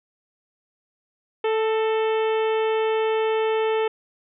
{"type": "harmonic tone with a mistuned harmonic", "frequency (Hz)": 440, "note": "A4", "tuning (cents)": 0, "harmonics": [1, 2, 3, 4, 5, 6, 7, 8], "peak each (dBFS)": [-20, -28, -34, -37, -37, -37, -39, -46], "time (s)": [1.44, 3.88], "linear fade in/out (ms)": 5, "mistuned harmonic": 4, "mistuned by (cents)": 31, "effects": []}